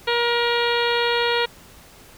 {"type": "harmonic tone", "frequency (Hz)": 474.3, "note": "A#4", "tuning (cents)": 30, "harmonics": [1, 2, 3, 4, 5, 6, 7, 8, 9], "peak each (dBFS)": [-22, -25, -27, -28, -29, -30, -30, -31, -32], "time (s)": [0.07, 1.46], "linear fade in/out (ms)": 10, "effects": ["pink hiss -47 dBFS RMS until 2.17 s"]}